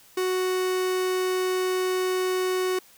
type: tone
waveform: 45% pulse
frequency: 370 Hz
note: F#4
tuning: in tune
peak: -23 dBFS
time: 0.17-2.79 s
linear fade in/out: 5 ms
effects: white hiss -54 dBFS RMS until 2.97 s